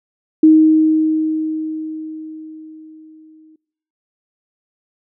sine tone with exponential decay, 313.9 Hz, D#4, 15 cents sharp, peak -4 dBFS, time 0.43-3.56 s, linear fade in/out 5 ms, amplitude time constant 680 ms, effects noise-tail reverb RT60 0.8 s tail -25 dB re dry

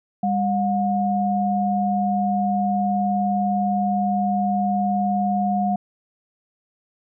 sine tone pair together, 200 / 719.5 Hz, G3 / F#5, +35 / -49 cents, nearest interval octave + minor seventh, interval 2216 cents, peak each -21 dBFS, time 0.23-5.76 s, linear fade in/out 5 ms, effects none

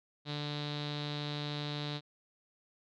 sawtooth tone with low-pass filter, 147.2 Hz, D3, 4 cents sharp, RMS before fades -38 dBFS, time 0.25-2.01 s, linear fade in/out 50 ms, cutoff 3900 Hz, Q 7.8, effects none

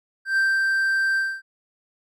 triangle tone with ADSR envelope, 1568 Hz, G6, in tune, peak -15 dBFS, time 0.25-1.42 s, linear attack 120 ms, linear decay 220 ms, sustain -2 dB, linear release 250 ms, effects none

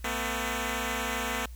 5% pulse tone pair together, 224.6 / 252.1 Hz, A3 / B3, +36 / +36 cents, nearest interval major second, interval 200 cents, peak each -21 dBFS, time 0.04-1.46 s, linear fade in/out 5 ms, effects added 60 Hz sine -40 dBFS peak until 1.55 s + white hiss -58 dBFS RMS until 1.55 s

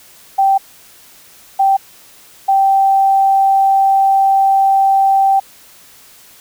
sine tone bursts at uneven times, 780 Hz, G5, 9 cents flat, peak -8 dBFS, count 3, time 0.38-0.58 / 1.59-1.77 / 2.48-5.4 s, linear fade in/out 10 ms, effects white hiss -43 dBFS RMS until 6.4 s

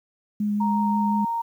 sine tone with vibrato, 207.7 Hz, G#3, in tune, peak -21 dBFS, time 0.4-1.25 s, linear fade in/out 5 ms, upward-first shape sine, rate 5.6 Hz, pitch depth 12 cents each way
sine tone with pitch glide, 932.3 to 926.9 Hz, A#5 to A#5, 0 to -10 cents, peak -23 dBFS, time 0.6-1.42 s, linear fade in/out 10 ms, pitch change -10 cents, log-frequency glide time 0.73-0.99 s
effects 9-bit

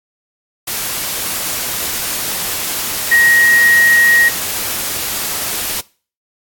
sine tone in noise, 1886 Hz, A#6, 20 cents sharp, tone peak -7 dBFS, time 3.11-4.29 s, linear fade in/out 10 ms, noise white, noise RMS -20 dBFS, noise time 0.67-5.81 s, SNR +10 dB, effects noise-tail reverb RT60 0.4 s tail -22 dB re dry + AAC 64 kbps

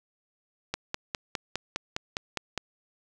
click train, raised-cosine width 0.2 ms, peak -12 dBFS, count 10, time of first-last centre 0.74-2.577 s, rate 4.9 Hz, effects none

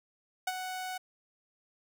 sawtooth tone with ADSR envelope, 742 Hz, F#5, 5 cents sharp, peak -24 dBFS, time 0.47-0.98 s, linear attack 6 ms, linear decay 37 ms, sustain -8 dB, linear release 10 ms, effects none

